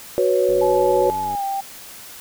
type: chord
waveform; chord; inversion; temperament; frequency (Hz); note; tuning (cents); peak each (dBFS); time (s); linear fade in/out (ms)
sine; F# suspended fourth; none; just; 370 / 493.3 / 555; F#4 / B4 / C#5; 0 / -2 / +2; -19; 0.18-1.1; 0
type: click train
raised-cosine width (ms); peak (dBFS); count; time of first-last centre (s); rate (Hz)
2; -24; 84; 0.49-1.35; 96.5
type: tone with pitch glide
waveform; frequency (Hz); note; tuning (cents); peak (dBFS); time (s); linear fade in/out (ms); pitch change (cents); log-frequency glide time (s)
sine; 859 to 787.7; A5 to G5; -42 to +8; -21; 0.61-1.61; 10; -150; 1.22-1.44
effects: white hiss -39 dBFS RMS until 2.2 s